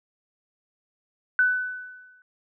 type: tone with exponential decay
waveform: sine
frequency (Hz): 1499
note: F#6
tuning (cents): +22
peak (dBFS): -15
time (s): 1.39-2.22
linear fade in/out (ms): 1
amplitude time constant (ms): 180
effects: none